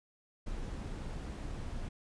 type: noise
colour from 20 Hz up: brown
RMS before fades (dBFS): -40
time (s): 0.46-1.89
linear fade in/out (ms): 10
effects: resampled to 22050 Hz